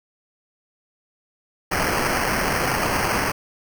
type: noise with sample-and-hold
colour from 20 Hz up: violet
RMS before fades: -22 dBFS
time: 1.71-3.32 s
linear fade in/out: 10 ms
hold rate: 3675 Hz
effects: none